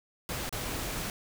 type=noise with dropouts; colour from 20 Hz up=pink; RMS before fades=-35 dBFS; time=0.29-1.1 s; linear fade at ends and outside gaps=1 ms; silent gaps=0.493-0.526 s; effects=none